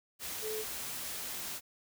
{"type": "tone in noise", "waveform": "sine", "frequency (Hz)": 433.5, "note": "A4", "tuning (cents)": -26, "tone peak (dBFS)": -36, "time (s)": [0.41, 0.65], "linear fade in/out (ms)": 50, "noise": "white", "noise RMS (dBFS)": -40, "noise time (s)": [0.19, 1.61], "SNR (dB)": 1, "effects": []}